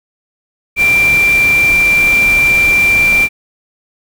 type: tone in noise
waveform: sine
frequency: 2361 Hz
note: D7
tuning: 9 cents sharp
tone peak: -7 dBFS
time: 0.76-3.29 s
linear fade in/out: 50 ms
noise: pink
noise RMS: -22 dBFS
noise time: 0.76-3.29 s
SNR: +12 dB
effects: none